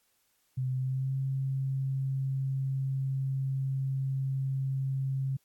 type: tone with pitch glide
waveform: sine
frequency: 129.1 to 134.35 Hz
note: C3 to C3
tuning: -23 to +46 cents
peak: -28 dBFS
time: 0.57-5.37 s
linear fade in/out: 10 ms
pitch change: +69 cents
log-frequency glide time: 0.75-1.16 s
effects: white hiss -72 dBFS RMS until 5.44 s + AAC 64 kbps